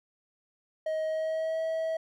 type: tone with pitch glide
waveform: triangle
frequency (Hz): 630 to 645.8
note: D#5 to E5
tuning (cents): +21 to -36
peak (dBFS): -26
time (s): 0.86-1.97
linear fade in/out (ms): 5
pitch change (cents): +43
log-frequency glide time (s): 1.05-1.61
effects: none